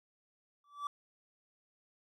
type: tone with exponential growth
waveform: triangle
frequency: 1157 Hz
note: D6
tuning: 26 cents flat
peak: -30 dBFS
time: 0.64-0.87 s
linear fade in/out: 2 ms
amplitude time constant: 50 ms
effects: none